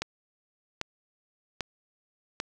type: click train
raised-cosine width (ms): 0.2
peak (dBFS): -13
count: 4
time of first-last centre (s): 0.02-2.401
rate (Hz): 1.26
effects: none